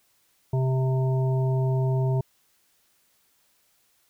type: harmonic tone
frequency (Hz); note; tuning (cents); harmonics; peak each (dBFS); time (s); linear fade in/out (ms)
130.81; C3; 0; 1 / 3 / 5 / 7; -21 / -31 / -35 / -38; 0.53-2.21; 5
effects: white hiss -66 dBFS RMS until 4.09 s